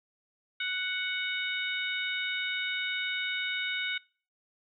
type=harmonic tone; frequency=741 Hz; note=F#5; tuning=2 cents sharp; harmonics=2 / 3 / 4 / 5; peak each=-35 / -34 / -38 / -36 dBFS; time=0.6-3.98 s; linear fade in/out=5 ms; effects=noise-tail reverb RT60 0.4 s tail -24 dB re dry